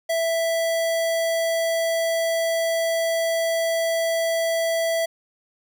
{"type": "tone", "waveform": "square", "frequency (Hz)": 660, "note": "E5", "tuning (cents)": 2, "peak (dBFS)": -21, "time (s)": [0.09, 5.06], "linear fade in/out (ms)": 10, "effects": []}